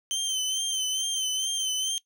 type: tone with vibrato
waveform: 25% pulse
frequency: 3100 Hz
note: G7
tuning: 20 cents flat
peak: -22 dBFS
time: 0.11-1.98 s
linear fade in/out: 0 ms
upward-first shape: sine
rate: 2.3 Hz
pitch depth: 47 cents each way
effects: noise-tail reverb RT60 0.1 s tail -20 dB re dry